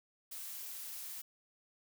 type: noise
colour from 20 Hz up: blue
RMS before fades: -45 dBFS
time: 0.31-1.22 s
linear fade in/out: 10 ms
effects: none